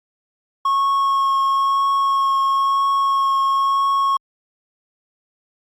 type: tone with vibrato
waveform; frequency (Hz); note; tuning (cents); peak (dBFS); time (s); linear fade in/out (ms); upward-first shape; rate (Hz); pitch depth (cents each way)
triangle; 1094; C#6; -23; -13; 0.65-4.17; 5; triangle; 1; 12
effects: Opus 48 kbps